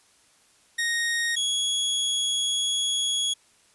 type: tone pair in turn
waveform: sawtooth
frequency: 1864.7 / 3343 Hz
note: A#6 / G#7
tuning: 0 / +11 cents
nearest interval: minor seventh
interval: 1011 cents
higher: second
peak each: -20 dBFS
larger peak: neither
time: 0.78-1.36 / 1.36-3.34 s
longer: second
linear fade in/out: 10 ms
effects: white hiss -60 dBFS RMS until 3.74 s + resampled to 24000 Hz